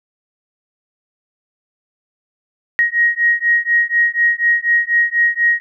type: beating tone pair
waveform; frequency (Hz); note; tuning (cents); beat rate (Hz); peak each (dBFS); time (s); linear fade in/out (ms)
sine; 1882 / 1886.1; A#6 / A#6; +16 / +20; 4.1; -15 / -15; 2.79-5.6; 0
effects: none